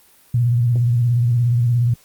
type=tone with vibrato; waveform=sine; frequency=120 Hz; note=B2; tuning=49 cents flat; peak=-13 dBFS; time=0.34-1.94 s; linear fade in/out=5 ms; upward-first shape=square; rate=17 Hz; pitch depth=47 cents each way; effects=white hiss -52 dBFS RMS until 2.04 s + Opus 32 kbps